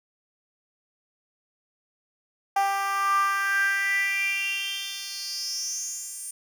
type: tone with high-pass filter sweep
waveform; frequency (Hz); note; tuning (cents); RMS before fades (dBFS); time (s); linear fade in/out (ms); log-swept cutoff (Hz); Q
10% pulse; 394.5; G4; +11; -27; 2.56-6.31; 5; 800 to 8800; 7.3
effects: none